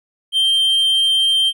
triangle tone, 3152 Hz, G7, 9 cents sharp, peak -11 dBFS, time 0.32-1.53 s, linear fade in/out 50 ms, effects none

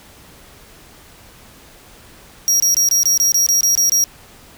45% pulse tone bursts, 5670 Hz, F8, 25 cents sharp, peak -12 dBFS, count 11, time 2.48-4.04 s, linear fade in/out 0 ms, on 120 ms, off 24 ms, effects pink hiss -44 dBFS RMS until 4.57 s

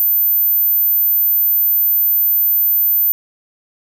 sine tone, 14220 Hz, A9, 17 cents sharp, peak -11 dBFS, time 0-3.12 s, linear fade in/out 0 ms, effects none

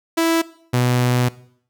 sawtooth tone pair in turn, 329.6 / 123.85 Hz, E4 / B2, 0 / +5 cents, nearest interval octave + perfect fourth, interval 1695 cents, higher first, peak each -11 dBFS, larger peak neither, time 0.17-0.42 / 0.73-1.29 s, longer second, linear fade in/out 10 ms, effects noise-tail reverb RT60 0.6 s tail -19 dB re dry

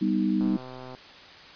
sine chord, G augmented, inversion none, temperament equal, 196 / 246.9 / 311.1 Hz, G3 / B3 / D#4, 0 / 0 / 0 cents, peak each -25 / -28 / -26 dBFS, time 0.01-0.57 s, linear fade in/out 10 ms
click train, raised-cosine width 1 ms, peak -28 dBFS, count 70, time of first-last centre 0.41-0.949 s, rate 128 Hz
effects white hiss -47 dBFS RMS until 1.55 s + resampled to 11025 Hz

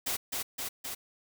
white noise with echo, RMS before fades -32 dBFS, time 0.06-0.17 s, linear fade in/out 10 ms, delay 260 ms, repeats 3, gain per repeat -2 dB, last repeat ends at 0.95 s, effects none

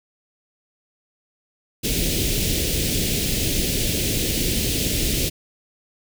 pink band-stop noise, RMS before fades -22 dBFS, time 1.83-5.3 s, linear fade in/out 20 ms, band 470 to 2500 Hz, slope 24 dB/octave, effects none

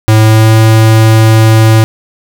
square tone with pitch glide, 109.3 to 110.89 Hz, A2 to A2, -11 to +14 cents, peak -3 dBFS, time 0.08-1.84 s, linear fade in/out 0 ms, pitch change +25 cents, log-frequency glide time 0.18-0.56 s, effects none

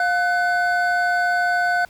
triangle tone pair together, 708.4 / 1501 Hz, F5 / F#6, +24 / +24 cents, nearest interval octave + minor second, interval 1300 cents, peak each -18 dBFS, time 0-1.85 s, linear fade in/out 2 ms, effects pink hiss -52 dBFS RMS until 1.89 s

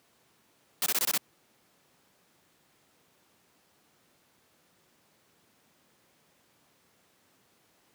white noise bursts, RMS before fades -27 dBFS, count 6, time 0.82-1.177 s, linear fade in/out 2 ms, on 42 ms, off 21 ms, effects pink hiss -66 dBFS RMS until 7.94 s + high-pass 150 Hz 12 dB/octave

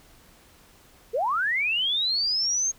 sine linear sweep, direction up, 412.1 to 6500 Hz, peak -22 dBFS, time 1.13-2.72 s, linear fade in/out 20 ms, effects pink hiss -55 dBFS RMS until 2.78 s

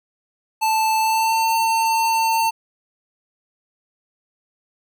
square tone with pitch glide, 880 to 900.6 Hz, A5 to A5, 0 to +40 cents, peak -17 dBFS, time 0.61-2.51 s, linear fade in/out 20 ms, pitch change +40 cents, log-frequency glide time 0.99-1.4 s, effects none

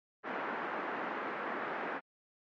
white band-pass noise, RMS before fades -38 dBFS, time 0.23-2.01 s, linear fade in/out 50 ms, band 210 to 1700 Hz, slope 24 dB/octave, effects MP3 48 kbps

